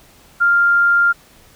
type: tone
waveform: sine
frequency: 1396.9 Hz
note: F6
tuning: in tune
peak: -10 dBFS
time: 0.4-1.13 s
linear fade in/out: 20 ms
effects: pink hiss -48 dBFS RMS until 1.55 s